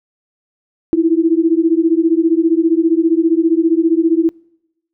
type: beating tone pair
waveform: sine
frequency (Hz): 321.4 / 336.4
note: E4 / E4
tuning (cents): -44 / +35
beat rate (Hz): 15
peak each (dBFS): -13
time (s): 0.93-4.29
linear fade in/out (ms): 0
effects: noise-tail reverb RT60 0.8 s tail -25 dB re dry